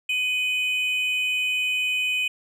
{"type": "tone pair together", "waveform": "triangle", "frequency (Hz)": [2496, 3004], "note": ["D#7", "F#7"], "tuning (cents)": [5, 26], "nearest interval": "minor third", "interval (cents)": 321, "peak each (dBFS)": [-21, -27], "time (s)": [0.09, 2.28], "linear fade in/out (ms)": 5, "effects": []}